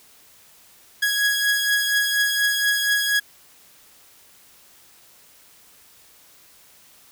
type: beating tone pair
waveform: sawtooth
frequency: 1661.2 / 1665.4 Hz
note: G#6 / G#6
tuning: 0 / +4 cents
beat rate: 4.2 Hz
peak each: -16 / -22 dBFS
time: 1.02-3.2 s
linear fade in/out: 10 ms
effects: white hiss -52 dBFS RMS until 7.11 s